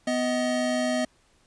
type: tone pair together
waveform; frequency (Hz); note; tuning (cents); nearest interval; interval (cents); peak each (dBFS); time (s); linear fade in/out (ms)
square; 249.3 / 629.6; B3 / D#5; +16 / +20; octave + major third; 1604; -27; 0.07-1.05; 5
effects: pink hiss -63 dBFS RMS until 1.46 s + resampled to 22050 Hz